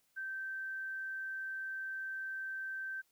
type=tone; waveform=sine; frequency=1555 Hz; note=G6; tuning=14 cents flat; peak=-38 dBFS; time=0.16-3.02 s; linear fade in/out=20 ms; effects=white hiss -75 dBFS RMS until 3.11 s